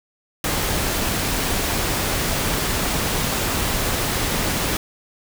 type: noise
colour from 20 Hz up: pink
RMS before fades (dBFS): -22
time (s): 0.44-4.77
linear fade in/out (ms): 2
effects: none